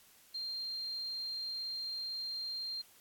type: tone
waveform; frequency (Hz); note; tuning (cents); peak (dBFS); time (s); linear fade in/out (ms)
sine; 4186; C8; 0; -37; 0.34-2.82; 10
effects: white hiss -62 dBFS RMS until 3 s + AAC 64 kbps